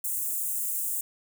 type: high-pass noise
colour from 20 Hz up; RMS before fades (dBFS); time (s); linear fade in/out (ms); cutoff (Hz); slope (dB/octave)
white; -30; 0.04-1.01; 5; 7300; 48
effects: none